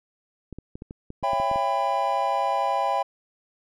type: clicks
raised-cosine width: 3 ms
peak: -24 dBFS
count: 11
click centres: 0.527 / 0.586 / 0.755 / 0.821 / 0.909 / 1.104 / 1.228 / 1.333 / 1.4 / 1.514 / 1.559 s
type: chord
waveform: triangle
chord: C# half-diminished seventh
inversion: none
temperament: just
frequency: 554.4 / 665.2 / 798.3 / 997.9 Hz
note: C#5 / E5 / G5 / B5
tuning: 0 / +16 / +31 / +18 cents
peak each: -28 / -27 / -23 / -25 dBFS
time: 1.23-3.03 s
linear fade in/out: 10 ms
effects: none